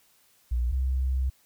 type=tone pair in turn; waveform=sine; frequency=60.2 / 65.12 Hz; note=B1 / C2; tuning=-44 / -8 cents; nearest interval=minor second; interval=136 cents; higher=second; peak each=-23 dBFS; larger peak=neither; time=0.51-0.72 / 0.72-1.3 s; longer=second; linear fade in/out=10 ms; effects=white hiss -63 dBFS RMS until 1.45 s